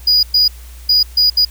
triangle tone bursts at uneven times, 4911 Hz, D#8, 23 cents flat, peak -7 dBFS, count 5, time 0.07-0.23 / 0.34-0.48 / 0.89-1.03 / 1.17-1.3 / 1.37-1.45 s, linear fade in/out 5 ms, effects added 60 Hz sine -32 dBFS peak until 1.5 s + white hiss -43 dBFS RMS until 1.5 s

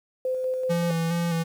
sine tone with tremolo, 514 Hz, C5, 31 cents flat, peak -23 dBFS, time 0.25-0.91 s, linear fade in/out 2 ms, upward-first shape square, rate 5.2 Hz, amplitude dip 25%
square tone with vibrato, 168 Hz, E3, 33 cents sharp, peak -24 dBFS, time 0.69-1.44 s, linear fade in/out 20 ms, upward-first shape square, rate 2.4 Hz, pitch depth 27 cents each way
effects 9-bit

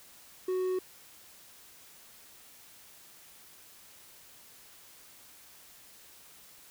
triangle tone with hard clipping, 370 Hz, F#4, in tune, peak -29 dBFS, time 0.48-0.79 s, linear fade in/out 5 ms, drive 6 dB, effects white hiss -55 dBFS RMS until 6.7 s

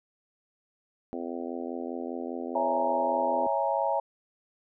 harmonic tone, 85 Hz, F2, 46 cents flat, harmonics 3 / 4 / 5 / 6 / 7 / 8 / 9, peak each -36 / -38 / -40 / -42 / -43 / -44 / -45 dBFS, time 1.13-3.47 s, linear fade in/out 0 ms
sine chord, A# half-diminished seventh, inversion first, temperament equal, 554.4 / 659.3 / 830.6 / 932.3 Hz, C#5 / E5 / G#5 / A#5, 0 / 0 / 0 / 0 cents, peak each -30 dBFS, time 2.55-4 s, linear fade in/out 5 ms
effects none

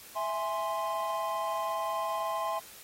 triangle chord, E augmented, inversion none, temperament equal, 659.3 / 830.6 / 1046.5 Hz, E5 / G#5 / B#5, 0 / 0 / 0 cents, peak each -33 / -34 / -31 dBFS, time 0.15-2.6 s, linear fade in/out 20 ms, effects white hiss -50 dBFS RMS until 2.83 s + AAC 48 kbps

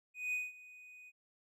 triangle tone with ADSR envelope, 2489 Hz, D#7, in tune, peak -31 dBFS, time 0.14-1.12 s, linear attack 190 ms, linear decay 190 ms, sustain -20 dB, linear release 38 ms, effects none

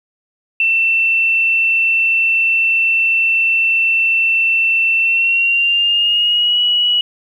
sine tone with pitch glide, 2683 to 2926 Hz, E7 to F#7, +30 to -20 cents, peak -11 dBFS, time 0.6-7.01 s, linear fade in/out 2 ms, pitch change +150 cents, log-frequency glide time 5-6.6 s, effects 8-bit

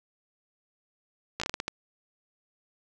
slowing click train, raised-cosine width 0.2 ms, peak -13 dBFS, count 8, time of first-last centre 1.4-1.68 s, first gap 15 ms, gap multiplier 1.32, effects none

